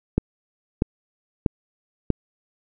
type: click train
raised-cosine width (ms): 3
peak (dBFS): -5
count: 4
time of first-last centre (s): 0.18-2.103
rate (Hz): 1.56
effects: none